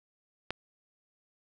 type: click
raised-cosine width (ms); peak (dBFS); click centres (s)
0.3; -16; 0.506
effects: none